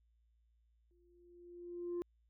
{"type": "tone with exponential growth", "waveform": "sine", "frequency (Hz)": 349.2, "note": "F4", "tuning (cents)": 0, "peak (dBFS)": -33, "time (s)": [0.91, 2.02], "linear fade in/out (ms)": 0, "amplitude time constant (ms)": 240, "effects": ["tanh soft clip ceiling -35 dBFS", "added 57 Hz sine -70 dBFS peak until 2.29 s"]}